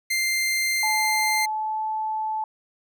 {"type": "tone", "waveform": "sawtooth", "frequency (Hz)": 2093, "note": "C7", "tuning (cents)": 0, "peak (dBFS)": -18, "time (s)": [0.1, 1.46], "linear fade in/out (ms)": 10}
{"type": "tone with pitch glide", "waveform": "sine", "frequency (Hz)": [864, 870], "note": ["A5", "A5"], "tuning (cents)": [-32, -20], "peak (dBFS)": -24, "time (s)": [0.83, 2.44], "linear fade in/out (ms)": 2, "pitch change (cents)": 12, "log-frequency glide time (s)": [1.51, 1.83]}
{"effects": []}